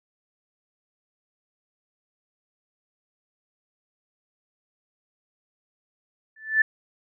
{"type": "tone with exponential growth", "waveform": "sine", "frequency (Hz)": 1756, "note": "A6", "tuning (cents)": -4, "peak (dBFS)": -12, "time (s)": [6.36, 6.62], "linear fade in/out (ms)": 5, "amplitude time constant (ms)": 56, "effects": []}